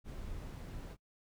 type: noise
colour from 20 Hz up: brown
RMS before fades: -44 dBFS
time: 0.04-0.97 s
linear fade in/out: 50 ms
effects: noise-tail reverb RT60 0.1 s tail -25 dB re dry